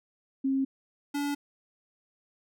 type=tone pair in turn; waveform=sine / square; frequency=268.9 / 286.9 Hz; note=C4 / D4; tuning=+47 / -40 cents; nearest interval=minor second; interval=113 cents; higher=second; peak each=-24 / -29 dBFS; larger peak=first; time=0.44-0.65 / 1.14-1.35 s; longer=neither; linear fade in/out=10 ms; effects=none